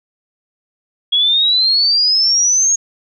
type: exponential sweep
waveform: sine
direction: up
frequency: 3317 to 6640 Hz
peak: -10 dBFS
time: 1.12-2.76 s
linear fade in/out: 10 ms
effects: none